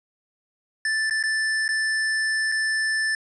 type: tone with dropouts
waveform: square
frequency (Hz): 1760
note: A6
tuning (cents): 0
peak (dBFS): -22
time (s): 0.85-3.15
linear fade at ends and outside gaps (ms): 2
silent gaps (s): 1.098-1.108 / 1.228-1.237 / 1.68-1.689 / 2.518-2.521
effects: resampled to 22050 Hz